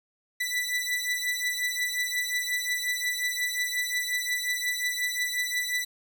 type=beating tone pair; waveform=sawtooth; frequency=1975.5 / 1981.1 Hz; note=B6 / B6; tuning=0 / +5 cents; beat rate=5.6 Hz; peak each=-26 / -27 dBFS; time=0.4-5.85 s; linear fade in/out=10 ms; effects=none